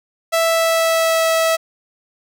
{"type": "tone with pitch glide", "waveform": "sawtooth", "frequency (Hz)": [659.3, 651.4], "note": ["E5", "E5"], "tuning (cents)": [0, -21], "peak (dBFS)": -10, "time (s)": [0.32, 1.57], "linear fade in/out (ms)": 20, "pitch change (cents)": -21, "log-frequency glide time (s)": [0.44, 1.26], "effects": []}